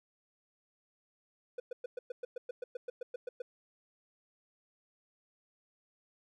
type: tone bursts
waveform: triangle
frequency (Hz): 493.9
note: B4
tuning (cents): 0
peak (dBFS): -34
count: 15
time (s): 1.58-3.42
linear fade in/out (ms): 5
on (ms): 20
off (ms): 110
effects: none